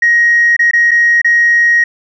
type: tone with dropouts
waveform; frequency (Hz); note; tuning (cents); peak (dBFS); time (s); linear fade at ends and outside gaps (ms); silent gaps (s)
sine; 1883; A#6; +17; -5; 0.02-1.84; 5; 0.566-0.592 / 0.712-0.733 / 0.91-0.914 / 1.217-1.245
effects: tanh soft clip ceiling -2 dBFS